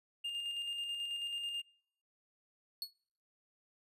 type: tone with tremolo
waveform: triangle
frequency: 2813 Hz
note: F7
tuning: 12 cents sharp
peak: -34 dBFS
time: 0.24-1.62 s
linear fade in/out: 10 ms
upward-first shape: square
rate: 9.2 Hz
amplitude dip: 30%
type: tone with exponential decay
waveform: 45% pulse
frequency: 4368 Hz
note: C#8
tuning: 26 cents flat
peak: -33 dBFS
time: 2.82-2.93 s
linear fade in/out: 1 ms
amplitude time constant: 22 ms
effects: noise-tail reverb RT60 0.6 s tail -26 dB re dry + resampled to 32000 Hz